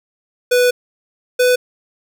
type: tone pair in turn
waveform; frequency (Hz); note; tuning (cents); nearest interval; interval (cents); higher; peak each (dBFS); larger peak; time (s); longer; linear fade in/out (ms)
square; 493.9 / 498.2; B4 / B4; 0 / +15; unison; 15; second; -11; neither; 0.51-0.71 / 1.39-1.56; first; 10
effects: none